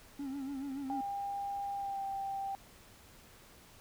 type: tone with vibrato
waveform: triangle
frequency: 273.7 Hz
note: C#4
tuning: 22 cents flat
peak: -35 dBFS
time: 0.19-1.01 s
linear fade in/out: 5 ms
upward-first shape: sine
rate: 7 Hz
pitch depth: 73 cents each way
type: tone with pitch glide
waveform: sine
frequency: 800 to 785.3 Hz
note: G5 to G5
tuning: +35 to +3 cents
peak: -35 dBFS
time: 0.9-2.55 s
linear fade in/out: 0 ms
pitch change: -32 cents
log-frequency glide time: 1.74-2.02 s
effects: pink hiss -58 dBFS RMS until 3.8 s